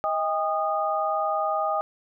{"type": "tone cluster", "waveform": "sine", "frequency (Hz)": [632, 802, 1233], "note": ["D#5", "G5", "D#6"], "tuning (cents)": [27, 39, -16], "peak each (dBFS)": -27, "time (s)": [0.04, 1.81], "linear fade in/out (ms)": 0, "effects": []}